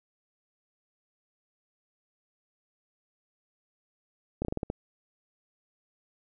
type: slowing click train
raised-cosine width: 2 ms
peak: -17 dBFS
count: 7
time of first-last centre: 4.42-4.701 s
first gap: 29 ms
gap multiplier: 1.19
effects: none